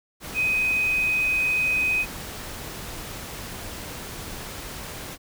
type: tone in noise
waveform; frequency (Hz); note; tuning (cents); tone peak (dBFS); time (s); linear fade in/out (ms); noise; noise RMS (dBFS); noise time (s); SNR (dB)
sine; 2511; D#7; +15; -20; 0.34-2.06; 50; pink; -36; 0.2-5.18; +13
effects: none